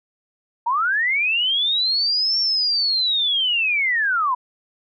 sine linear two-way sweep, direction up then down, 899 to 5500 to 963 Hz, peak -17 dBFS, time 0.66-4.35 s, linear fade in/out 10 ms, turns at 2.39 s, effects none

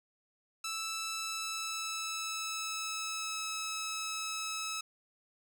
10% pulse tone with pitch glide, 1318.5 to 1297.3 Hz, E6 to E6, 0 to -28 cents, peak -27 dBFS, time 0.64-4.81 s, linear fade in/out 5 ms, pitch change -28 cents, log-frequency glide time 1.11-3.45 s, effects none

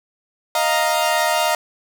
sawtooth chord, Eb suspended second, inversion none, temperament equal, 622.3 / 698.5 / 932.3 Hz, Eb5 / F5 / Bb5, 0 / 0 / 0 cents, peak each -17 dBFS, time 0.55-1.55 s, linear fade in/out 2 ms, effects none

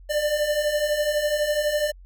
square beating tone pair, 587.3 / 599.3 Hz, D5 / D5, 0 / +35 cents, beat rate 12 Hz, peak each -28 / -23 dBFS, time 0.09-1.92 s, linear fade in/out 20 ms, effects added 45 Hz sine -43 dBFS peak until 2.05 s

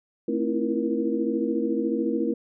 sine tone cluster, 224.3 / 265.8 / 322.5 / 336.4 / 473.2 Hz, A3 / C4 / E4 / E4 / A#4, +34 / +27 / -38 / +35 / +26 cents, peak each -29 dBFS, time 0.28-2.34 s, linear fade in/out 5 ms, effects none

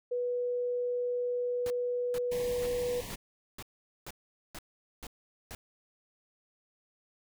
sine tone, 490 Hz, B4, 14 cents flat, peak -29 dBFS, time 0.11-3.01 s, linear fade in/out 10 ms
pink noise bursts, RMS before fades -43 dBFS, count 9, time 1.66-5.549 s, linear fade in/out 0 ms, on 41 ms, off 440 ms
pink band-stop noise, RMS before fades -42 dBFS, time 2.31-3.16 s, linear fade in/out 10 ms, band 1100 to 1700 Hz, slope 96 dB/octave
effects none

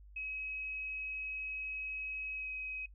sine tone with pitch glide, 2552 to 2534 Hz, D#7 to D#7, +43 to +31 cents, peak -38 dBFS, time 0.16-2.86 s, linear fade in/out 5 ms, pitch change -12 cents, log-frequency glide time 2.35-2.49 s, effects noise-tail reverb RT60 0.1 s tail -22 dB re dry + added 50 Hz sine -53 dBFS peak until 2.94 s

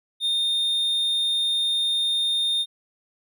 triangle tone, 3650 Hz, A#7, 37 cents flat, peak -19 dBFS, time 0.2-2.66 s, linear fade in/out 50 ms, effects none

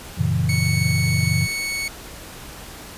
sine chord, F# dominant seventh, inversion none, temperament equal with one note detuned, 92.5 / 116.95 / 138.59 / 164.81 Hz, F#2 / A#2 / C#3 / E3, 0 / +6 / 0 / 0 cents, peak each -23 dBFS, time 0.17-1.47 s, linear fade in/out 20 ms
sawtooth tone, 2217 Hz, C#7, in tune, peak -20 dBFS, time 0.49-1.88 s, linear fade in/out 2 ms
effects pink hiss -38 dBFS RMS until 2.97 s + resampled to 32000 Hz

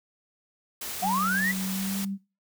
white noise, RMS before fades -35 dBFS, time 0.81-2.05 s, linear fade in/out 5 ms
sine tone with pitch glide, 190 to 196.25 Hz, F#3 to G3, +46 to +2 cents, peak -29 dBFS, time 1.01-2.18 s, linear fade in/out 50 ms, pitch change +56 cents, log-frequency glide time 1.7-1.98 s
sine linear sweep, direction up, 697 to 2003 Hz, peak -24 dBFS, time 1.02-1.52 s, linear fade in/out 10 ms
effects noise-tail reverb RT60 0.3 s tail -20 dB re dry

